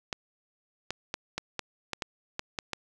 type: clicks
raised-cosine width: 0.2 ms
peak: -14 dBFS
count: 10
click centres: 0.128 / 0.906 / 1.141 / 1.38 / 1.593 / 1.933 / 2.022 / 2.394 / 2.588 / 2.733 s
effects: none